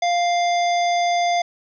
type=harmonic tone; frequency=698.5 Hz; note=F5; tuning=in tune; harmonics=1 / 3 / 5 / 7 / 9; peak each=-17 / -27 / -31 / -34 / -36 dBFS; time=0.02-1.42 s; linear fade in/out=5 ms; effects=none